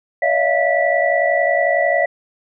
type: tone cluster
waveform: sine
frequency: 569 / 645 / 696 / 1960 Hz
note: C#5 / E5 / F5 / B6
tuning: +45 / -38 / -6 / -14 cents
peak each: -19 dBFS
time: 0.22-2.06 s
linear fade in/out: 5 ms
effects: none